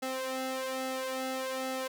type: tone with flanger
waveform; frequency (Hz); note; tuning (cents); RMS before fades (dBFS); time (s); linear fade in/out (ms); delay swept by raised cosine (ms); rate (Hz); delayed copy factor
sawtooth; 261.3; C4; -2; -35; 0.02-1.88; 10; 1.5 to 2.36; 1.2; +0.9
effects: none